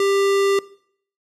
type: tone with low-pass filter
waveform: square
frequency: 395.6 Hz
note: G4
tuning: 16 cents sharp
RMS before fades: -18 dBFS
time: 0-0.59 s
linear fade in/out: 2 ms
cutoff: 9900 Hz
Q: 0.57
effects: noise-tail reverb RT60 0.6 s tail -20 dB re dry